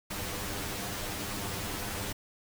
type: noise with comb filter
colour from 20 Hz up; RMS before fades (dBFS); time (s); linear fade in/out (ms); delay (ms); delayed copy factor
pink; -36; 0.1-2.13; 10; 10; +0.75
effects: none